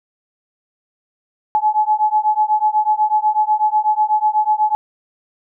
sine beating tone pair, 850 / 858.1 Hz, G#5 / A5, +40 / -44 cents, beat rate 8.1 Hz, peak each -16 dBFS, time 1.55-4.75 s, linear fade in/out 0 ms, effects none

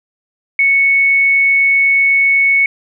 sine tone, 2213 Hz, C#7, 3 cents flat, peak -8 dBFS, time 0.59-2.66 s, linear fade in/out 2 ms, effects none

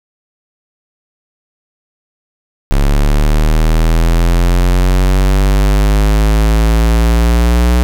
square linear sweep, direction up, 34.65 to 60.8 Hz, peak -8 dBFS, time 2.71-7.83 s, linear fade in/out 0 ms, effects none

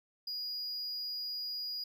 triangle tone, 4888 Hz, D#8, 32 cents flat, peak -35 dBFS, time 0.27-1.84 s, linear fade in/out 5 ms, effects none

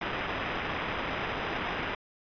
white noise with sample-and-hold, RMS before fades -33 dBFS, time 0.01-1.95 s, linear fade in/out 5 ms, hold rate 4410 Hz, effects resampled to 11025 Hz

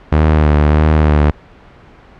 sawtooth tone with vibrato, 76 Hz, D#2, 40 cents flat, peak -4 dBFS, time 0.12-1.31 s, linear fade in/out 5 ms, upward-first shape sine, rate 1.6 Hz, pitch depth 39 cents each way, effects pink hiss -41 dBFS RMS until 2.19 s + low-pass 2000 Hz 12 dB/octave

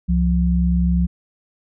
sine tone pair together, 66.54 / 175.5 Hz, C2 / F3, +30 / +9 cents, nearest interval octave + perfect fourth, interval 1679 cents, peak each -17 dBFS, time 0.08-1.07 s, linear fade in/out 20 ms, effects none

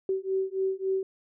sine beating tone pair, 380.7 / 384.3 Hz, F#4 / G4, +49 / -34 cents, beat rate 3.6 Hz, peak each -29 dBFS, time 0.09-1.03 s, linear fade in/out 2 ms, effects none

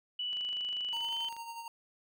sine tone with pitch glide, 2960 to 3068 Hz, F#7 to G7, 0 to -38 cents, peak -33 dBFS, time 0.19-1.29 s, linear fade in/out 5 ms, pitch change +62 cents, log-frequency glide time 0.93-1.16 s
click train, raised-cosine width 0.2 ms, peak -34 dBFS, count 27, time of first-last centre 0.33-1.366 s, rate 25.1 Hz
square tone with tremolo, 925 Hz, A#5, 14 cents flat, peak -40 dBFS, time 0.93-1.68 s, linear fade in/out 2 ms, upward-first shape sine, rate 11 Hz, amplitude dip 50%
effects none

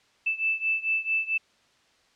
sine beating tone pair, 2637 / 2641.5 Hz, E7 / E7, 0 / +3 cents, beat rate 4.5 Hz, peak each -26 / -28 dBFS, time 0.26-1.38 s, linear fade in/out 10 ms, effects white hiss -63 dBFS RMS until 2.15 s + low-pass 5000 Hz 12 dB/octave

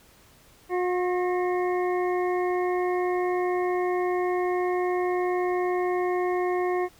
harmonic tone with a mistuned harmonic, 360.1 Hz, F#4, 47 cents flat, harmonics 1 / 2 / 3 / 5 / 6, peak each -24 / -30 / -34 / -38 / -40 dBFS, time 0.69-6.89 s, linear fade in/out 50 ms, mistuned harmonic 5, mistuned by +34 cents, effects pink hiss -56 dBFS RMS until 6.99 s

